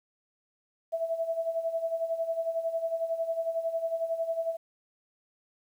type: tone with tremolo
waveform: sine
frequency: 659.3 Hz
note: E5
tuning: in tune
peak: -25 dBFS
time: 0.92-4.57 s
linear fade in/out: 20 ms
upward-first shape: sine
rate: 11 Hz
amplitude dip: 70%
effects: 10-bit